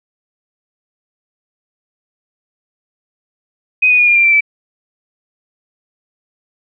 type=tone with pitch steps; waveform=sine; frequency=2507 / 2474 / 2441 / 2409 / 2377 / 2346 / 2315 Hz; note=D#7 / D#7 / D#7 / D7 / D7 / D7 / D7; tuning=+12 / -10 / -34 / +43 / +20 / -2 / -25 cents; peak=-7 dBFS; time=3.82-4.408 s; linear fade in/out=10 ms; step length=84 ms; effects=none